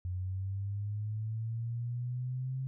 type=linear sweep; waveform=sine; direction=up; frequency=89.6 to 132.9 Hz; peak=-33 dBFS; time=0.05-2.67 s; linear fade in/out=0 ms; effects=none